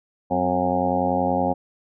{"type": "harmonic tone with a mistuned harmonic", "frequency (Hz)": 90.5, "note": "F#2", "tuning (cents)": -38, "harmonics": [1, 2, 3, 4, 5, 6, 7, 8, 9, 10], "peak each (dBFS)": [-34, -28, -26, -33, -34, -25, -34, -26, -25, -36], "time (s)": [0.3, 1.54], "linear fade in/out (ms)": 20, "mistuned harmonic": 3, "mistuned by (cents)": -64, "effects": []}